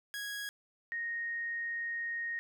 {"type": "tone pair in turn", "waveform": ["sawtooth", "sine"], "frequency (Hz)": [1656, 1863.1], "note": ["G#6", "A#6"], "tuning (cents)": [-5, -1], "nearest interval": "major second", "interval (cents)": 204, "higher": "second", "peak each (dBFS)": [-34, -34], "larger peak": "neither", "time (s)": [[0.14, 0.49], [0.92, 2.39]], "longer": "second", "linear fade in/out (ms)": 0, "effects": []}